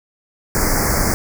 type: band-stop noise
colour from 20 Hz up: pink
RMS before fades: -17 dBFS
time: 0.55-1.14 s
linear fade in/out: 0 ms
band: 2200 to 4700 Hz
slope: 96 dB/octave
effects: none